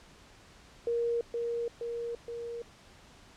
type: tone with echo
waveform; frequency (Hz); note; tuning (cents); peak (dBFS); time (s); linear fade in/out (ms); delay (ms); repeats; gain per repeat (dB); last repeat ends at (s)
sine; 469.9; A#4; +14; -27; 0.87-1.21; 2; 470; 3; -3; 2.62
effects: pink hiss -56 dBFS RMS until 3.36 s + low-pass 7000 Hz 12 dB/octave